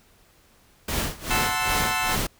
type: noise with tremolo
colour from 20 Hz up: pink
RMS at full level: -25 dBFS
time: 0.88-2.27 s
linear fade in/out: 5 ms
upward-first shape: sine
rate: 2.5 Hz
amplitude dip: 90%
type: chord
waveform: 20% pulse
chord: F# half-diminished seventh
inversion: none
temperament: equal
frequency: 740 / 880 / 1046.5 / 1318.5 Hz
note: F#5 / A5 / C6 / E6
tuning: 0 / 0 / 0 / 0 cents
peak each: -24 dBFS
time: 1.3-2.16 s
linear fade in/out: 10 ms
effects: pink hiss -58 dBFS RMS until 2.39 s